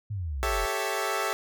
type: exponential sweep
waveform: sine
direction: down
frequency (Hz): 110.1 to 41.03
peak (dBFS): -29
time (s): 0.1-0.66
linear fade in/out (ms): 10
type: chord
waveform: 15% pulse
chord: A dominant seventh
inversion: third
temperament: equal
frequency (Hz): 392 / 440 / 554.4 / 659.3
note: G4 / A4 / C#5 / E5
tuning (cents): 0 / 0 / 0 / 0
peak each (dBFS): -26 / -26 / -28 / -26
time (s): 0.43-1.33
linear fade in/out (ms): 0
effects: none